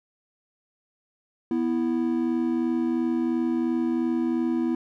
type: tone pair together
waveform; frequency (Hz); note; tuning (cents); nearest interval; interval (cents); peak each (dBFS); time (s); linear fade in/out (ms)
triangle; 246.7 / 329.6; B3 / E4; -2 / 0; perfect fourth; 502; -23; 1.51-4.75; 2
effects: none

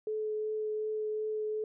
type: tone with vibrato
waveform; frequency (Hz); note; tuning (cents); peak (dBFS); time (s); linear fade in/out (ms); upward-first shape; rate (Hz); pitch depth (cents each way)
sine; 430; A4; -40; -31; 0.07-1.64; 2; triangle; 2.7; 10
effects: none

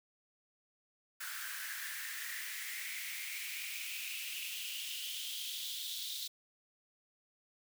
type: noise with high-pass filter sweep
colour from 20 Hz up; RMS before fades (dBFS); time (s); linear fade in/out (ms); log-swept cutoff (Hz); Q
white; -42; 1.2-6.28; 10; 1500 to 3800; 5.4
effects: none

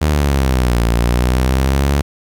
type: exponential two-way sweep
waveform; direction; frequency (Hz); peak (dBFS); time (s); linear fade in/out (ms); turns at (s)
sawtooth; down then up; 77.7 to 57.3 to 71.6; -8; 0.01-2.02; 10; 0.86
effects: 8-bit

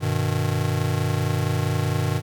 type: chord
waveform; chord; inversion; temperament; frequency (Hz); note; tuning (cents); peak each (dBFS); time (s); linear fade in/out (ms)
square; G augmented; none; just; 98 / 122.5 / 153.12; G2 / B2 / D#3; 0 / -14 / -27; -26; 0-2.22; 50
effects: none

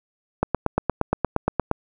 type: click train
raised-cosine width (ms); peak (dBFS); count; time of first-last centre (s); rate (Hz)
1; -5; 12; 0.43-1.714; 8.57
effects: none

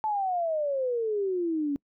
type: exponential sweep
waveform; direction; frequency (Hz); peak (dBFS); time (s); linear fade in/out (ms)
sine; down; 880 to 277.2; -25; 0.04-1.76; 0
effects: noise-tail reverb RT60 0.1 s tail -26 dB re dry

